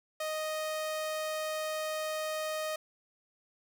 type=tone; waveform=sawtooth; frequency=622.3 Hz; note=D#5; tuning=in tune; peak=-29 dBFS; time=0.2-2.76 s; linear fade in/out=5 ms; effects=10-bit